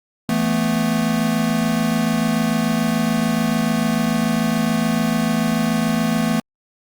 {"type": "chord", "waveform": "square", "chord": "E suspended fourth", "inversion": "none", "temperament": "equal with one note detuned", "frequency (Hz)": [166.06, 220, 246.9], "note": ["E3", "A3", "B3"], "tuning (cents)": [13, 0, 0], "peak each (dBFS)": [-24, -20, -23], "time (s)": [0.29, 6.4], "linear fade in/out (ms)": 2, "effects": ["Opus 48 kbps"]}